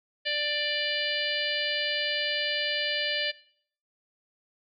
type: harmonic tone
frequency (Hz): 590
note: D5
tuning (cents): +8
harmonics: 1 / 3 / 4 / 5 / 6 / 7 / 8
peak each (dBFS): -35 / -32 / -35 / -31 / -37 / -35 / -37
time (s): 0.25-3.32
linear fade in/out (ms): 20
effects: noise-tail reverb RT60 0.6 s tail -21 dB re dry